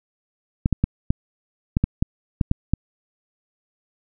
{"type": "clicks", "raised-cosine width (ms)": 5, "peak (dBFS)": -5, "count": 10, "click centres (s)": [0.659, 0.727, 0.84, 1.105, 1.769, 1.84, 2.025, 2.412, 2.514, 2.736], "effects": []}